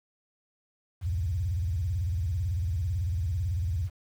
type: tone with vibrato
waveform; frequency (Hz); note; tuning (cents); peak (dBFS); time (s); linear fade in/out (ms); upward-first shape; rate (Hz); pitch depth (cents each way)
sine; 86.1; F2; -24; -26; 1.01-3.9; 50; square; 18; 250
effects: 9-bit